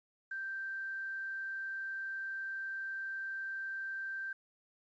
sine tone with quantisation, 1568 Hz, G6, in tune, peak -37 dBFS, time 0.31-4.33 s, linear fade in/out 5 ms, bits 11, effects resampled to 16000 Hz

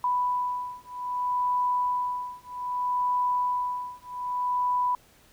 sine beating tone pair, 990 / 990.63 Hz, B5 / B5, +4 / +5 cents, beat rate 0.63 Hz, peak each -28 dBFS, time 0.04-4.95 s, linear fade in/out 2 ms, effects pink hiss -58 dBFS RMS until 5.32 s

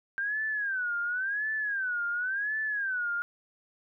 sine tone with vibrato, 1568 Hz, G6, in tune, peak -28 dBFS, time 0.18-3.22 s, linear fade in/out 0 ms, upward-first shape sine, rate 0.93 Hz, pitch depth 190 cents each way, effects none

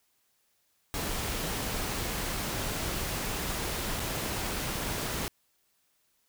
pink noise with dropouts, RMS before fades -33 dBFS, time 0.94-5.28 s, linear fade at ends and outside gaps 0 ms, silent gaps 3.996-4.001 s, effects white hiss -72 dBFS RMS until 6.28 s

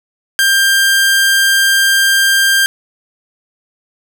sawtooth tone, 1590 Hz, G6, 24 cents sharp, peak -5 dBFS, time 0.39-2.66 s, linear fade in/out 0 ms, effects none

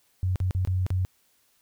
sine tone with dropouts, 92.5 Hz, F#2, in tune, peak -22 dBFS, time 0.23-1.05 s, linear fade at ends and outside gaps 0 ms, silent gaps 0.358-0.402 / 0.509-0.549 / 0.65-0.674 / 0.865-0.904 s, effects white hiss -66 dBFS RMS until 1.61 s

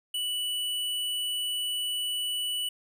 square tone, 2960 Hz, F#7, in tune, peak -29 dBFS, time 0.14-2.69 s, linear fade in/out 5 ms, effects none

